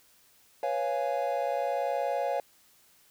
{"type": "chord", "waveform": "triangle", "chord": "C# dominant seventh", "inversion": "third", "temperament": "equal with one note detuned", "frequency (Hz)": [493.9, 554.4, 693.6, 830.6], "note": ["B4", "C#5", "E#5", "G#5"], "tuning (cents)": [0, 0, -12, 0], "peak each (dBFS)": [-34, -29, -30, -32], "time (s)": [0.63, 2.4], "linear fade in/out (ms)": 2, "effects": ["white hiss -62 dBFS RMS until 3.1 s"]}